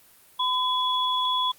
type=tone pair together; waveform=sine; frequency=1010 / 3386 Hz; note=B5 / G#7; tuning=+39 / +33 cents; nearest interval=octave + major sixth; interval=2094 cents; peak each=-24 / -25 dBFS; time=0.39-1.52 s; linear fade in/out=10 ms; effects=white hiss -55 dBFS RMS until 1.58 s + Opus 32 kbps